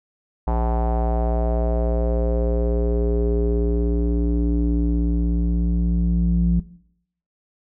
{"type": "tone with low-pass filter sweep", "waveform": "square", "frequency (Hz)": 58.27, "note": "A#1", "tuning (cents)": 0, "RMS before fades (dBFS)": -20, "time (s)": [0.47, 6.6], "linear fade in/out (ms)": 5, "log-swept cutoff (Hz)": [860, 180], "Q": 4, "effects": ["noise-tail reverb RT60 0.7 s tail -19 dB re dry"]}